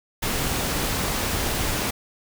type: noise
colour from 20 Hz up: pink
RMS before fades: -25 dBFS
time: 0.22-1.91 s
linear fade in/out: 10 ms
effects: none